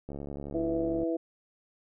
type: click train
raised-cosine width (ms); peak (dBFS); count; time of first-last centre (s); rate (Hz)
2; -26; 68; 0.09-1.032; 71.1
type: harmonic tone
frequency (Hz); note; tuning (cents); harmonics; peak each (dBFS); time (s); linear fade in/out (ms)
164.81; E3; 0; 2 / 3 / 4; -29 / -33 / -35; 0.54-1.17; 10
effects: none